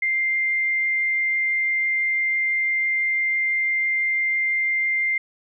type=tone; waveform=sine; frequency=2098 Hz; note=C7; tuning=4 cents sharp; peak=-19 dBFS; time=0.02-5.18 s; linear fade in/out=5 ms; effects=none